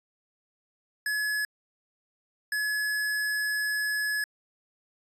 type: tone pair in turn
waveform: square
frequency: 1700 / 1700 Hz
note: G#6 / G#6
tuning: +40 / +40 cents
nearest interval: unison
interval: 0 cents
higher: neither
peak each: -27 dBFS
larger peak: neither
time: 1.06-1.45 / 2.52-4.24 s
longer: second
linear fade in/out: 2 ms
effects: resampled to 32000 Hz